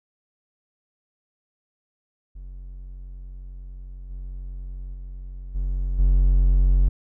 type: tone with level steps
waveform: triangle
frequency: 45.53 Hz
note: F#1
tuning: 27 cents flat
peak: -33 / -29 / -31 / -20 / -12 dBFS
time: 2.35-6.89 s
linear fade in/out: 10 ms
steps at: 4.09 / 4.93 / 5.54 / 5.98 s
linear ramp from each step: 20 ms
effects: none